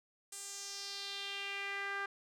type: tone with band-pass filter sweep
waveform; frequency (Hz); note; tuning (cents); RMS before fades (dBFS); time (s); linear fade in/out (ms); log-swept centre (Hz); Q
sawtooth; 397.8; G4; +25; -42; 0.32-2.06; 5; 8500 to 1500; 2.9
effects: none